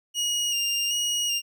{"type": "tone with vibrato", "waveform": "25% pulse", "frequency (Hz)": 2845, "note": "F7", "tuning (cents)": 31, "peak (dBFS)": -20, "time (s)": [0.14, 1.42], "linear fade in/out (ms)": 50, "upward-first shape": "square", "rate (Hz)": 1.3, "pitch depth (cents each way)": 27, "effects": []}